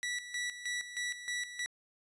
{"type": "tone with tremolo", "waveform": "sawtooth", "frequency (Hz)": 1950, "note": "B6", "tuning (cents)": -23, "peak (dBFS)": -30, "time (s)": [0.03, 1.66], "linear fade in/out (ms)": 0, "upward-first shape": "square", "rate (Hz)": 3.2, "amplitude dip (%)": 70, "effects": ["resampled to 22050 Hz"]}